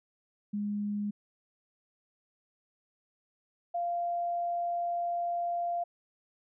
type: tone pair in turn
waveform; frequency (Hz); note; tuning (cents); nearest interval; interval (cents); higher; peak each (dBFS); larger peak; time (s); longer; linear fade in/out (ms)
sine; 206.2 / 693.6; G#3 / F5; -12 / -12; octave + major sixth; 2100; second; -30 / -29; second; 0.53-1.11 / 3.74-5.84; second; 10
effects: none